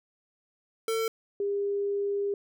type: tone pair in turn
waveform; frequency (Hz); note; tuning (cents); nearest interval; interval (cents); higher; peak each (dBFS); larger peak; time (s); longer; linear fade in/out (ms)
square / sine; 450.1 / 402.7; A4 / G4; +39 / +47; major second; 192; first; -27 / -26; second; 0.88-1.08 / 1.4-2.34; second; 2
effects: none